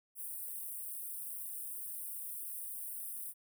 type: high-pass noise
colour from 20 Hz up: white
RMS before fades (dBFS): -43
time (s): 0.15-3.34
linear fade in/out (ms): 50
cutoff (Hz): 8600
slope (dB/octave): 96
effects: none